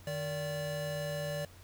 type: tone pair together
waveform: square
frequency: 153.62 / 580 Hz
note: D#3 / D5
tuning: -22 / -22 cents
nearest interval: octave + major seventh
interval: 2300 cents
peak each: -39 / -37 dBFS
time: 0.07-1.45 s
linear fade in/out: 2 ms
effects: added 90 Hz sine -54 dBFS peak until 1.63 s + pink hiss -58 dBFS RMS until 1.63 s